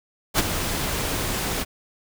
pink noise with ADSR envelope, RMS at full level -17 dBFS, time 0.34-1.65 s, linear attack 48 ms, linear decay 24 ms, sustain -9 dB, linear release 33 ms, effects none

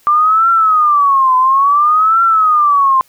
sine tone with vibrato, 1178 Hz, D6, 5 cents sharp, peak -7 dBFS, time 0.07-3.01 s, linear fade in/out 0 ms, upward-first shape triangle, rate 0.58 Hz, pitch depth 260 cents each way, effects white hiss -51 dBFS RMS until 3.08 s

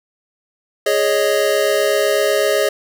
square chord, Ab suspended fourth, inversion none, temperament equal, 415.3 / 554.4 / 622.3 Hz, Ab4 / Db5 / Eb5, 0 / 0 / 0 cents, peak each -19 dBFS, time 0.86-2.69 s, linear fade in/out 5 ms, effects none

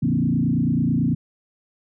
sine tone with frequency modulation, 198.9 Hz, G3, 25 cents sharp, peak -17 dBFS, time 0.02-1.15 s, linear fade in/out 10 ms, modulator 29.1 Hz, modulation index 2.6, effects none

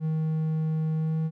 triangle tone with pitch glide, 157.8 to 159.36 Hz, D#3 to D#3, +25 to +42 cents, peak -22 dBFS, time 0-1.31 s, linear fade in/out 50 ms, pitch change +17 cents, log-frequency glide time 0.95-1.2 s, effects none

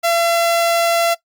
sawtooth tone, 678 Hz, E5, 49 cents sharp, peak -10 dBFS, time 0.03-1.15 s, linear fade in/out 20 ms, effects noise-tail reverb RT60 0.1 s tail -17 dB re dry + Opus 48 kbps

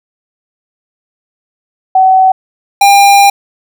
sine / square tone pair in turn, 756 / 801 Hz, F#5 / G5, +37 / +37 cents, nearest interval minor second, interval 100 cents, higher second, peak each -3 dBFS, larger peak neither, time 1.95-2.32 / 2.81-3.3 s, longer second, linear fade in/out 5 ms, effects none

